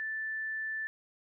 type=tone; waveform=sine; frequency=1760 Hz; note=A6; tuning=in tune; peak=-33 dBFS; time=0-0.87 s; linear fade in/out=0 ms; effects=none